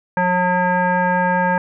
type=tone with frequency modulation; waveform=sine; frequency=180.5 Hz; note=F#3; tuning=43 cents flat; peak=-15 dBFS; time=0.17-1.58 s; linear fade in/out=2 ms; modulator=361 Hz; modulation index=4.2; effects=none